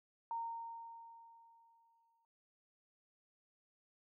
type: tone with exponential decay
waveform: sine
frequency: 922 Hz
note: A#5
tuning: 19 cents flat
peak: -37 dBFS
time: 0.31-2.25 s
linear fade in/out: 1 ms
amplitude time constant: 420 ms
effects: noise-tail reverb RT60 0.9 s tail -23 dB re dry